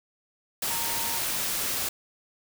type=tone in noise; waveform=sine; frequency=924 Hz; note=A#5; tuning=16 cents flat; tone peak=-36 dBFS; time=0.7-1.19 s; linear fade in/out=5 ms; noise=white; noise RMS=-29 dBFS; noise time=0.62-1.89 s; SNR=-10 dB; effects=none